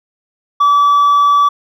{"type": "tone with hard clipping", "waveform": "triangle", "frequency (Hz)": 1151, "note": "D6", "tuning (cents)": -35, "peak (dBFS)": -6, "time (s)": [0.6, 1.49], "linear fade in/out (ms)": 10, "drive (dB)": 1, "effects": []}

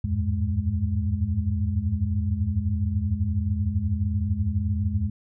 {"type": "tone cluster", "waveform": "sine", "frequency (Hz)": [75.4, 86.4, 99, 106.5, 208.2], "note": ["D2", "F2", "G2", "G#2", "G#3"], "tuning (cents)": [46, -18, 18, 44, 5], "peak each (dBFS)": [-33, -25, -29, -30, -30], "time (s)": [0.04, 5.1], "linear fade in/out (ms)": 5, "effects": []}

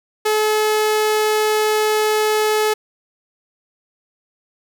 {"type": "tone", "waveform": "sawtooth", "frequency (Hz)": 428.8, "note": "A4", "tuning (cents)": -45, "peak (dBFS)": -11, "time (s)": [0.25, 2.74], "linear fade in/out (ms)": 10, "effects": []}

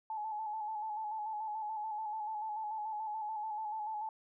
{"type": "tone with vibrato", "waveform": "sine", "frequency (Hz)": 860, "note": "A5", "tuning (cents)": -40, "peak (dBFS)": -36, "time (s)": [0.1, 4.09], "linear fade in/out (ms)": 2, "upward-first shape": "square", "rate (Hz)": 6.9, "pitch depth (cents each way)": 38, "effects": []}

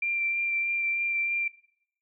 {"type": "tone with vibrato", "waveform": "sine", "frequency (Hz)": 2366, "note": "D7", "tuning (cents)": 12, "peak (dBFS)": -25, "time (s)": [0.02, 1.48], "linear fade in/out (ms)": 5, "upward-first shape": "sine", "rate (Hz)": 3.2, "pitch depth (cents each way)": 12, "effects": ["noise-tail reverb RT60 0.7 s tail -21 dB re dry"]}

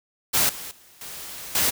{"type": "noise with level steps", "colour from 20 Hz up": "white", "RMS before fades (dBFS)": [-20, -36, -52, -37, -21], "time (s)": [0.33, 1.71], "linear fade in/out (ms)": 20, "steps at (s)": [0.49, 0.71, 1.01, 1.55], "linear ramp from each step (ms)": 2, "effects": []}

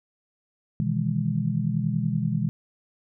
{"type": "chord", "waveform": "sine", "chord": "E major seventh", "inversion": "second", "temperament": "just", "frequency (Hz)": [123.61, 154.51, 164.81, 206], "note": ["B2", "D#3", "E3", "G#3"], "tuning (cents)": [2, -12, 0, -14], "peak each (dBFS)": -28, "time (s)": [0.8, 2.49], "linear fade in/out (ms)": 0, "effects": []}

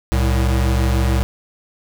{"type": "tone pair together", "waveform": "square", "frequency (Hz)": [65.3, 111.15], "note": ["C2", "A2"], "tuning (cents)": [-3, 18], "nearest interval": "major sixth", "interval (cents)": 921, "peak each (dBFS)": [-16, -21], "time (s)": [0.12, 1.23], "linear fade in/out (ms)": 0, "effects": ["8-bit"]}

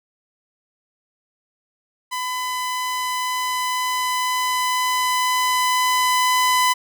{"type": "tone with level ramp", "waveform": "sawtooth", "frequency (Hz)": 1006, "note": "B5", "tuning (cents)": 32, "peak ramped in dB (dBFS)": [-20, -11], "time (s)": [2.11, 6.74], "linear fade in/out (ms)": 20, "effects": []}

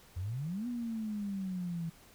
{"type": "exponential two-way sweep", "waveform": "sine", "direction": "up then down", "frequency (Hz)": [82.41, 246.2, 163], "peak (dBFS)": -34, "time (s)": [0.16, 1.9], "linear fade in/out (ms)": 10, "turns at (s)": 0.67, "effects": ["pink hiss -59 dBFS RMS until 2.14 s"]}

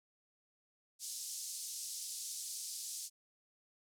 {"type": "band-pass noise", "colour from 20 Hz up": "pink", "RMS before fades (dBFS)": -44, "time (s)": [0.99, 3.1], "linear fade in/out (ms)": 50, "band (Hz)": [5000, 11000], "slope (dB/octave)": 24, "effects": []}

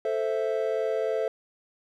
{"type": "chord", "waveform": "triangle", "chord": "A minor", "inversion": "none", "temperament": "equal", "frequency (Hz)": [440, 523.3, 659.3], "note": ["A4", "C5", "E5"], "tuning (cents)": [0, 0, 0], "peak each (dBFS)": [-26, -28, -28], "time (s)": [0.05, 1.28], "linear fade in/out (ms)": 2, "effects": []}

